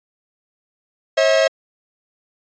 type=tone pair together; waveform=45% pulse; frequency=541 / 644.4 Hz; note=C#5 / E5; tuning=-42 / -39 cents; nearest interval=minor third; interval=303 cents; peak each=-16 / -15 dBFS; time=1.17-1.48 s; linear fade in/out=10 ms; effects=resampled to 16000 Hz